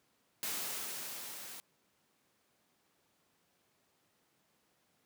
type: noise with level ramp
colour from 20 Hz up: white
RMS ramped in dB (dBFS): -37 to -48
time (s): 0.43-1.6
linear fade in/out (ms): 0
effects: pink hiss -74 dBFS RMS until 5.05 s + high-pass 150 Hz 12 dB/octave